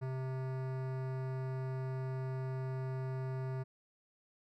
sine tone with hard clipping, 130.81 Hz, C3, in tune, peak -38 dBFS, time 0.01-3.64 s, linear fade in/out 20 ms, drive 18 dB, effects none

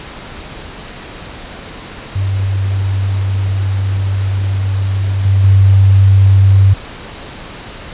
sine tone with level steps, 97.3 Hz, G2, 12 cents flat, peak -12 / -7 / -4 dBFS, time 2.15-6.74 s, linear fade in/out 10 ms, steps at 5.25 / 5.44 s, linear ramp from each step 2 ms, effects pink hiss -30 dBFS RMS until 7.93 s + resampled to 8000 Hz

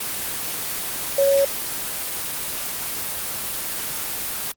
sine tone in noise, 554.4 Hz, C#5, in tune, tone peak -14 dBFS, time 1.18-1.45 s, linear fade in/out 5 ms, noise white, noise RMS -27 dBFS, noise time 0-4.52 s, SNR +10 dB, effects Opus 24 kbps

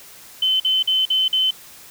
sine tone bursts, 3058 Hz, G7, 44 cents flat, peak -15 dBFS, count 5, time 0.42-1.508 s, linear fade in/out 5 ms, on 180 ms, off 47 ms, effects white hiss -43 dBFS RMS until 1.9 s

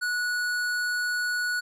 triangle tone with hard clipping, 1467 Hz, F#6, 15 cents flat, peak -27 dBFS, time 0.01-1.61 s, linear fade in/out 20 ms, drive 17 dB, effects none

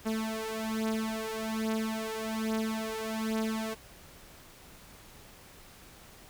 sawtooth beating tone pair, 220 / 221.2 Hz, A3 / A3, 0 / +9 cents, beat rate 1.2 Hz, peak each -30 / -30 dBFS, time 0.05-3.75 s, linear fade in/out 20 ms, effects pink hiss -53 dBFS RMS until 6.29 s

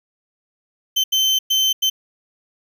35% pulse tone bursts at uneven times, 3087 Hz, G7, 27 cents flat, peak -13 dBFS, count 4, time 0.96-1.04 / 1.12-1.39 / 1.5-1.73 / 1.82-1.9 s, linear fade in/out 10 ms, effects none

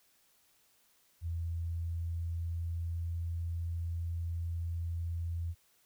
sine tone with pitch glide, 83.8 to 84.38 Hz, E2 to E2, +29 to +41 cents, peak -33 dBFS, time 1.21-5.55 s, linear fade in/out 50 ms, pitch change +12 cents, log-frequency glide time 1.36-3.33 s, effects white hiss -69 dBFS RMS until 5.85 s

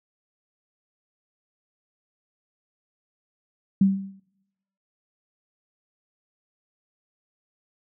sine tone with exponential decay, 194.3 Hz, G3, 15 cents flat, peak -12 dBFS, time 3.81-4.2 s, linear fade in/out 5 ms, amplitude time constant 83 ms, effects noise-tail reverb RT60 0.9 s tail -21 dB re dry

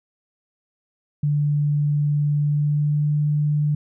sine tone with pitch glide, 146.83 to 148.62 Hz, D3 to D3, 0 to +21 cents, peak -17 dBFS, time 1.23-3.75 s, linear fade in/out 5 ms, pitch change +21 cents, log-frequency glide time 2.4-3.11 s, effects none

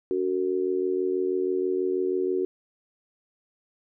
sine tone with amplitude modulation, 371.4 Hz, F#4, 7 cents sharp, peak -19 dBFS, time 0.11-2.45 s, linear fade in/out 0 ms, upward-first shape sine, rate 86.2 Hz, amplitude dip 85%, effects none

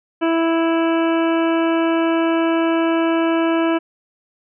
harmonic tone, 329.6 Hz, E4, in tune, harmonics 1 / 2 / 3 / 4 / 5 / 7 / 8 / 9, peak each -16 / -22 / -26 / -28 / -30 / -33 / -34 / -35 dBFS, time 0.21-3.79 s, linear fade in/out 20 ms, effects none

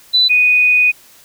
sine tone pair in turn, 3988 / 2483 Hz, B7 / D#7, +16 / -4 cents, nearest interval minor sixth, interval 820 cents, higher first, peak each -8 dBFS, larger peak neither, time 0.13-0.29 / 0.29-0.92 s, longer second, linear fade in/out 20 ms, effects white hiss -45 dBFS RMS until 1.24 s

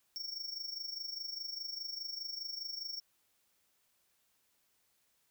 square tone with amplitude modulation, 5480 Hz, F8, 34 cents flat, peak -37 dBFS, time 0.16-3 s, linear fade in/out 0 ms, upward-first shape sine, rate 24.9 Hz, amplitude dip 70%, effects white hiss -75 dBFS RMS until 5.3 s

